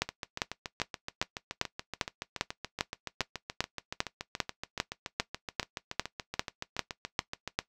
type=two click trains; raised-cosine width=0.2 ms; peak=-18 / -9 dBFS; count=53 / 20; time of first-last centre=0.09-7.476 / 0.02-7.59 s; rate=7.04 / 2.51 Hz; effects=noise-tail reverb RT60 0.1 s tail -17 dB re dry